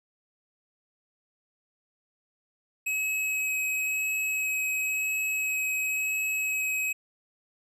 square tone with vibrato, 2555 Hz, D#7, 45 cents sharp, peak -27 dBFS, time 2.86-6.93 s, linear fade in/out 10 ms, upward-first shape sine, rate 0.96 Hz, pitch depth 9 cents each way, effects none

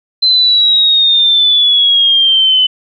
sine exponential sweep, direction down, 4084 to 3010 Hz, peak -6 dBFS, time 0.22-2.67 s, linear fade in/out 10 ms, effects none

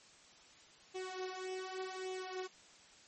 sawtooth tone with flanger, 373.6 Hz, F#4, 17 cents sharp, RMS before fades -43 dBFS, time 0.94-2.48 s, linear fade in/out 20 ms, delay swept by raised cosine 0.31 to 5.01 ms, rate 0.86 Hz, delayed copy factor +0.8, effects white hiss -61 dBFS RMS until 3.07 s + MP3 32 kbps

